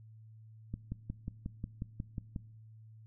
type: click train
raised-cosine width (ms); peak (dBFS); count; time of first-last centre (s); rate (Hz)
5; -25; 10; 0.74-2.362; 5.55
effects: noise-tail reverb RT60 0.9 s tail -21 dB re dry + added 110 Hz sine -52 dBFS peak until 3.06 s